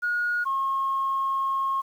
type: tone pair in turn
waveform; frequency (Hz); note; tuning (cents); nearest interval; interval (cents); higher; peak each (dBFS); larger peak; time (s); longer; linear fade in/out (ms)
sine; 1443 / 1081; F#6 / C#6; -44 / -44; perfect fourth; 500; first; -22; neither; 0.02-0.45 / 0.45-1.82; second; 20
effects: tanh soft clip ceiling -18 dBFS + 9-bit